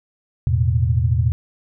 sine chord, E suspended fourth, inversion none, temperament just, 82.41 / 109.88 / 123.61 Hz, E2 / A2 / B2, 0 / -2 / +2 cents, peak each -19 dBFS, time 0.47-1.32 s, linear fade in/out 0 ms, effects none

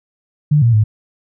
sine tone with pitch steps, 148.9 / 117.4 / 107.5 Hz, D3 / A#2 / A2, +24 / +13 / -40 cents, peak -8 dBFS, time 0.51-0.84 s, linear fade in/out 10 ms, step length 110 ms, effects none

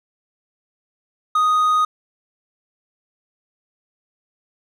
triangle tone, 1244.5 Hz, D#6, in tune, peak -12 dBFS, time 1.35-1.85 s, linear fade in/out 5 ms, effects none

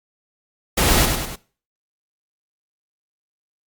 pink noise with echo, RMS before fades -17 dBFS, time 0.77-1.06 s, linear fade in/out 10 ms, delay 100 ms, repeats 3, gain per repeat -5 dB, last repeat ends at 1.36 s, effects noise-tail reverb RT60 0.4 s tail -20 dB re dry + Opus 48 kbps

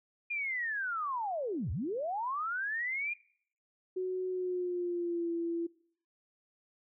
sine linear two-way sweep, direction down then up, 2444 to 67.4 to 2444 Hz, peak -32 dBFS, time 0.3-3.14 s, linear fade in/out 10 ms, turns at 1.71 s
sine tone with pitch glide, 370 to 337.3 Hz, F#4 to E4, 0 to +40 cents, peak -31 dBFS, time 3.96-5.67 s, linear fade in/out 10 ms, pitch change -160 cents, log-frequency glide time 4.29-5.31 s
effects noise-tail reverb RT60 0.6 s tail -22 dB re dry

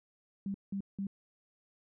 sine tone bursts, 197 Hz, G3, 9 cents sharp, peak -33 dBFS, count 3, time 0.46-1.069 s, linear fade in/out 2 ms, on 83 ms, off 180 ms, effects none

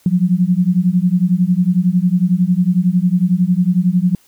sine beating tone pair, 174.61 / 185.61 Hz, F3 / F#3, 0 / +6 cents, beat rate 11 Hz, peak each -14 / -14 dBFS, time 0.06-4.15 s, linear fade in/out 2 ms, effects white hiss -53 dBFS RMS until 4.27 s

